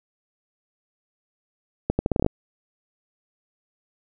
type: accelerating click train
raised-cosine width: 2 ms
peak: -7 dBFS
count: 9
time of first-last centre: 1.9-2.264 s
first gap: 90 ms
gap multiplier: 0.79
effects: none